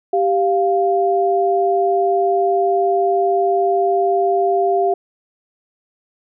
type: tone pair together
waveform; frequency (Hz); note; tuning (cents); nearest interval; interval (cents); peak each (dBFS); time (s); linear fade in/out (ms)
sine; 392 / 698.5; G4 / F5; 0 / 0; minor seventh; 1000; -16 / -16; 0.13-4.94; 5
effects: none